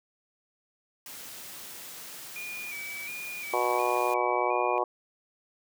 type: high-pass noise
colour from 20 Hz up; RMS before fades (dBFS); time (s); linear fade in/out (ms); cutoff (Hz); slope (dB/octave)
white; -43; 1.06-4.14; 2; 100; 24
type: tone with vibrato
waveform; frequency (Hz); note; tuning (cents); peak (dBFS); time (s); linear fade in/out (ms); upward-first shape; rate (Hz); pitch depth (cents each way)
sine; 2361; D7; +9; -36; 2.36-4.78; 0; square; 1.4; 50
type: harmonic tone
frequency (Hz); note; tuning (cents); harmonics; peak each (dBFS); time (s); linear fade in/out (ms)
122.3; B2; -16; 3 / 4 / 5 / 6 / 7 / 8 / 9; -32 / -32 / -32 / -32 / -32 / -32 / -32; 3.53-4.84; 5
effects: none